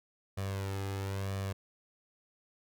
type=tone with flanger; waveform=sawtooth; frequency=97.7 Hz; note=G2; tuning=5 cents flat; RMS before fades=-36 dBFS; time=0.37-1.53 s; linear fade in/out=10 ms; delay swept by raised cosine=1.7 to 2.42 ms; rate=1 Hz; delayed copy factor=+0.6; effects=none